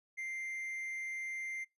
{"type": "tone with amplitude modulation", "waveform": "triangle", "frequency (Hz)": 2093, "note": "C7", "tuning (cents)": 0, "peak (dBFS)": -35, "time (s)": [0.17, 1.65], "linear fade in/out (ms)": 20, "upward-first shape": "sine", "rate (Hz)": 220, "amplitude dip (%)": 25, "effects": ["noise-tail reverb RT60 0.2 s tail -24 dB re dry", "resampled to 32000 Hz"]}